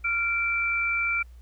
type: tone pair together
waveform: sine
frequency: 1387 / 2338 Hz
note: F6 / D7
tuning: -12 / -8 cents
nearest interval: major sixth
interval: 904 cents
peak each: -29 / -24 dBFS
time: 0.04-1.23 s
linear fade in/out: 10 ms
effects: added 60 Hz sine -44 dBFS peak until 1.41 s + pink hiss -65 dBFS RMS until 1.41 s